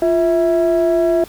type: tone pair together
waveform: sine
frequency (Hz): 347.5 / 654.5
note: F4 / E5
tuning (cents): -9 / -13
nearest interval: major seventh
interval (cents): 1096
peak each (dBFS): -13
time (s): 0.02-1.24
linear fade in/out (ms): 2
effects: tanh soft clip ceiling -8 dBFS + pink hiss -40 dBFS RMS until 1.28 s